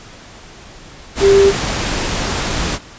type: tone in noise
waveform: sine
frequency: 395 Hz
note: G4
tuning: 13 cents sharp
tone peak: -6 dBFS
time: 1.2-1.53 s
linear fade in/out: 50 ms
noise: pink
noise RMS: -19 dBFS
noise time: 1.15-2.79 s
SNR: +10 dB
effects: pink hiss -38 dBFS RMS until 2.98 s + resampled to 16000 Hz